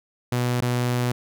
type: tone with dropouts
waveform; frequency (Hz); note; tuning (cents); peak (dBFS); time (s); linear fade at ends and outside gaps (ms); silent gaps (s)
sawtooth; 122.8; B2; -9; -17; 0.32-1.12; 5; 0.608-0.621
effects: none